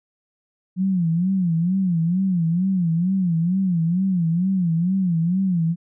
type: tone with vibrato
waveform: sine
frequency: 177.4 Hz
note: F3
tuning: 27 cents sharp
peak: -17 dBFS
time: 0.76-5.76 s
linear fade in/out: 50 ms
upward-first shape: sine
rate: 2.2 Hz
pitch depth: 150 cents each way
effects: none

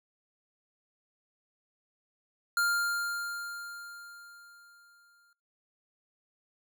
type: tone with exponential decay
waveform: square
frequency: 1400 Hz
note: F6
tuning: 4 cents sharp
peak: -25 dBFS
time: 2.57-5.33 s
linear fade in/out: 2 ms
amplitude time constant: 600 ms
effects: noise-tail reverb RT60 0.5 s tail -26 dB re dry

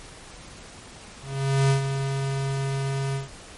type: tone with ADSR envelope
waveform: square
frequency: 136.5 Hz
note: C#3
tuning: 26 cents flat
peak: -17 dBFS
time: 1.22-3.29 s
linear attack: 480 ms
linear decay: 110 ms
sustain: -8 dB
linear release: 150 ms
effects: pink hiss -44 dBFS RMS until 3.57 s + MP3 48 kbps

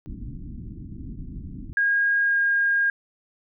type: low-pass noise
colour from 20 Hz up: pink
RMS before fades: -36 dBFS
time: 0.06-1.73 s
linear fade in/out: 0 ms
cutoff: 300 Hz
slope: 48 dB/octave
type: tone with pitch glide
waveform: sine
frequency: 1630 to 1620.6 Hz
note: G#6 to G#6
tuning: -33 to -43 cents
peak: -18 dBFS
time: 1.77-2.9 s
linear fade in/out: 2 ms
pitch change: -10 cents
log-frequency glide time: 2.21-2.39 s
effects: none

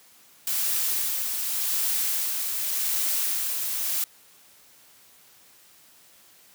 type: noise with tremolo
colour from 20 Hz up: blue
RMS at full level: -25 dBFS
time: 0.47-4.04 s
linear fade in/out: 2 ms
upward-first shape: sine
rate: 0.87 Hz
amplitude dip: 35%
effects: white hiss -55 dBFS RMS until 6.54 s + high-pass 80 Hz 12 dB/octave

